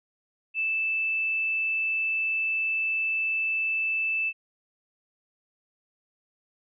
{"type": "tone", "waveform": "sine", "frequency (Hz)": 2637, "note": "E7", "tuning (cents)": 0, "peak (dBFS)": -24, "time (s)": [0.54, 4.33], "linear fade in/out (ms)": 50, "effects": []}